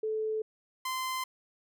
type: tone pair in turn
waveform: sine / sawtooth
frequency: 435.5 / 1035.8 Hz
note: A4 / C6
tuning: -18 / -18 cents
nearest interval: octave + minor third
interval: 1500 cents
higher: second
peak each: -29 / -28 dBFS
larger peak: second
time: 0.03-0.42 / 0.85-1.24 s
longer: neither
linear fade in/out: 5 ms
effects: none